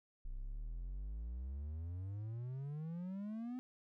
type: exponential sweep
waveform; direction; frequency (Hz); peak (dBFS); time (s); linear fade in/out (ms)
triangle; up; 30 to 256.7; -39; 0.25-3.59; 0
effects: none